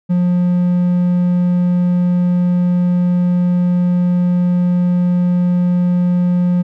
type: tone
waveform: triangle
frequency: 177.7 Hz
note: F3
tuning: 30 cents sharp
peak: -9 dBFS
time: 0.09-6.63 s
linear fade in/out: 20 ms
effects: none